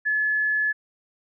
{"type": "tone", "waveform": "sine", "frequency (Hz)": 1715, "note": "A6", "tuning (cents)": -45, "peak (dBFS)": -20, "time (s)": [0.05, 0.73], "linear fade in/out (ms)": 20, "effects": []}